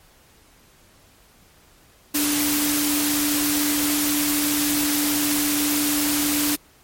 sine tone in noise, 293.7 Hz, D4, in tune, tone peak -22 dBFS, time 2.14-6.56 s, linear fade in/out 10 ms, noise white, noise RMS -23 dBFS, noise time 2.14-6.56 s, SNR -2 dB, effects pink hiss -54 dBFS RMS until 6.83 s + MP3 64 kbps

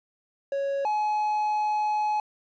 triangle tone pair in turn, 554.4 / 846.9 Hz, C#5 / G#5, 0 / +34 cents, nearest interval perfect fifth, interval 734 cents, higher second, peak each -23 / -21 dBFS, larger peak second, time 0.52-0.85 / 0.85-2.2 s, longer second, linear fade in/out 2 ms, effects resampled to 16000 Hz + 10-bit

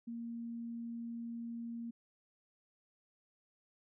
sine tone, 233.1 Hz, A#3, in tune, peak -40 dBFS, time 0.07-1.91 s, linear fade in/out 10 ms, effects none

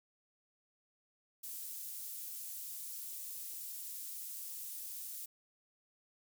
pink high-pass noise, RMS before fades -45 dBFS, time 1.43-5.26 s, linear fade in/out 10 ms, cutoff 11000 Hz, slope 12 dB/octave, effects none

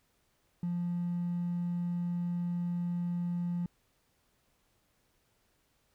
triangle tone with hard clipping, 174.61 Hz, F3, in tune, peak -31 dBFS, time 0.63-3.66 s, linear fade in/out 2 ms, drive 4 dB, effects pink hiss -73 dBFS RMS until 5.94 s

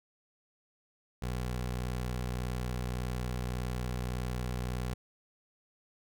20% pulse tone, 61.74 Hz, B1, in tune, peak -28 dBFS, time 1.22-4.94 s, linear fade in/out 5 ms, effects none

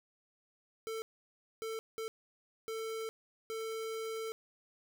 square tone bursts at uneven times, 445.5 Hz, A4, 22 cents sharp, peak -38 dBFS, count 5, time 0.87-1.02 / 1.62-1.79 / 1.98-2.08 / 2.68-3.09 / 3.5-4.32 s, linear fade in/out 0 ms, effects none

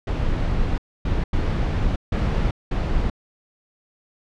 brown noise bursts at uneven times, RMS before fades -21 dBFS, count 5, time 0.07-0.78 / 1.05-1.24 / 1.33-1.96 / 2.12-2.51 / 2.71-3.1 s, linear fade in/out 5 ms, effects low-pass 4000 Hz 12 dB/octave

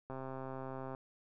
click train, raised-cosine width 1 ms, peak -30 dBFS, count 113, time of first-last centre 0.1-0.948 s, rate 132 Hz, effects none

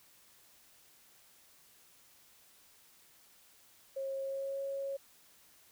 sine tone with pitch glide, 541 to 549.8 Hz, C#5 to C#5, -42 to -14 cents, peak -35 dBFS, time 3.96-4.97 s, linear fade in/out 10 ms, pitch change +28 cents, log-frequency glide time 4.2-4.61 s, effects white hiss -63 dBFS RMS until 5.71 s

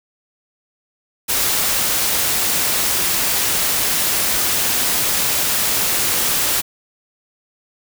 white noise, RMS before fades -18 dBFS, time 1.28-6.62 s, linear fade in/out 20 ms, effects none

